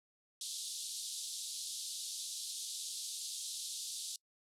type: band-pass noise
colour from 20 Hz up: pink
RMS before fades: -43 dBFS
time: 0.41-4.16 s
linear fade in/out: 2 ms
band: 3500 to 11000 Hz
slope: 48 dB/octave
effects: noise-tail reverb RT60 0.1 s tail -25 dB re dry